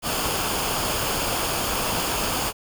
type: noise with comb filter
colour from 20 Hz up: pink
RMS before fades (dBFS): -25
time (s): 0.02-2.53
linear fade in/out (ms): 50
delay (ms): 0.51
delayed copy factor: -0.5
effects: none